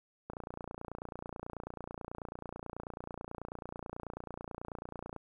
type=click train; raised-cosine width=1 ms; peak=-27 dBFS; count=143; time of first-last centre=0.3-5.163 s; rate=29.2 Hz; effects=11-bit